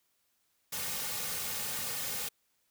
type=noise with comb filter; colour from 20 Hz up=white; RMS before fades=-36 dBFS; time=0.72-2.29 s; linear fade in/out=10 ms; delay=3 ms; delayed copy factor=-0.7; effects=white hiss -75 dBFS RMS until 2.7 s